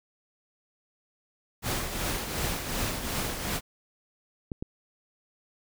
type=noise with tremolo; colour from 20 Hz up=pink; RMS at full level=-29 dBFS; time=1.62-3.61 s; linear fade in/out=50 ms; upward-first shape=triangle; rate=2.7 Hz; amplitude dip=55%
type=clicks; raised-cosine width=3 ms; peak=-20 dBFS; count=2; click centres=4.518 / 4.625 s
effects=none